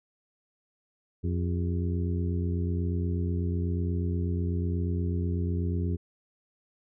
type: harmonic tone with a mistuned harmonic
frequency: 88.2 Hz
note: F2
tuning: 18 cents sharp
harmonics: 1 / 2 / 3 / 4 / 5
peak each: -27 / -33 / -37 / -39 / -41 dBFS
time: 1.23-5.97 s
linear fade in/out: 20 ms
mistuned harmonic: 5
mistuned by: -110 cents
effects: none